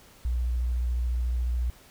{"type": "tone with vibrato", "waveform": "sine", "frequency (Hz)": 60.7, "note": "B1", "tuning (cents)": -29, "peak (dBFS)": -24, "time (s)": [0.25, 1.7], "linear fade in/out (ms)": 0, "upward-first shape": "square", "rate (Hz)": 14, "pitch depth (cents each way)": 22, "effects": ["pink hiss -54 dBFS RMS until 1.9 s"]}